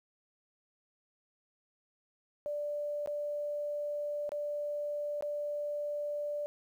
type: tone with dropouts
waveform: sine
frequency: 587.3 Hz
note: D5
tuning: in tune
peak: -33 dBFS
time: 2.46-6.46 s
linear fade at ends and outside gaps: 0 ms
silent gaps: 3.06-3.074 / 4.292-4.319 / 5.209-5.224 s
effects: 11-bit